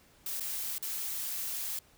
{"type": "noise with dropouts", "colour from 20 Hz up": "blue", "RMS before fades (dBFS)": -36, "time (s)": [0.26, 1.79], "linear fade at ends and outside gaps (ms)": 2, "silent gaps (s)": [[0.399, 0.406], [0.782, 0.825]], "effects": ["pink hiss -62 dBFS RMS until 1.97 s"]}